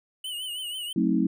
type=tone with vibrato; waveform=square; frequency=2960 Hz; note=F#7; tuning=in tune; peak=-32 dBFS; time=0.24-0.93 s; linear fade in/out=5 ms; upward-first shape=triangle; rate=6.2 Hz; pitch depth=90 cents each way
type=chord; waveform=sine; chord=F# diminished seventh; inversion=none; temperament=just; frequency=185 / 222 / 266.4 / 319.7 Hz; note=F#3 / A3 / C4 / Eb4; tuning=0 / +16 / +31 / +47 cents; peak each=-26 dBFS; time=0.96-1.27 s; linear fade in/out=5 ms
effects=none